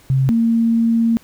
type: tone pair in turn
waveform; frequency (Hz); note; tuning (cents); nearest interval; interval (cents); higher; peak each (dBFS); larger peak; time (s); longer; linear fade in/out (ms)
sine; 133.1 / 229.4; C3 / A#3; +30 / -28; major sixth; 942; second; -12; neither; 0.1-0.29 / 0.29-1.17; second; 0
effects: pink hiss -49 dBFS RMS until 1.23 s